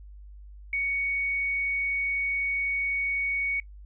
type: tone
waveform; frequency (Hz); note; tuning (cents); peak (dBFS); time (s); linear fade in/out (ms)
sine; 2232; C#7; +11; -25; 0.73-3.6; 2
effects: noise-tail reverb RT60 0.1 s tail -21 dB re dry + added 50 Hz sine -43 dBFS peak until 3.85 s